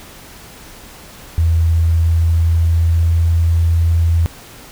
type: tone with pitch glide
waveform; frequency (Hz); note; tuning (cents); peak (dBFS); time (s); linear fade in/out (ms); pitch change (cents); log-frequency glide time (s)
sine; 82.41 to 83.46; E2 to E2; 0 to +22; -10; 1.38-4.26; 0; +22; 1.55-3.32
effects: pink hiss -38 dBFS RMS until 4.71 s